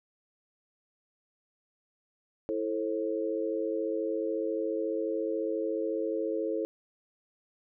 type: chord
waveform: sine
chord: A minor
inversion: second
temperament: equal with one note detuned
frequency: 329.6 / 440 / 534.2 Hz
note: E4 / A4 / C5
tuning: 0 / 0 / +36 cents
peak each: -33 / -32 / -34 dBFS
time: 2.49-6.65 s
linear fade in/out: 0 ms
effects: none